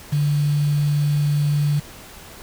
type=tone with quantisation; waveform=sine; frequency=146.5 Hz; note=D3; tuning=4 cents flat; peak=-16 dBFS; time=0.12-1.8 s; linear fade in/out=10 ms; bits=6; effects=pink hiss -41 dBFS RMS until 2.42 s